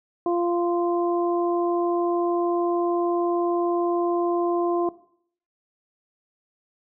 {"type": "harmonic tone", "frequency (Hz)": 346.7, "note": "F4", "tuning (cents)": -13, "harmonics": [1, 2, 3], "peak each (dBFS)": [-21, -27, -31], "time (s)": [0.26, 4.89], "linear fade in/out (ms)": 2, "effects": ["noise-tail reverb RT60 0.6 s tail -17 dB re dry"]}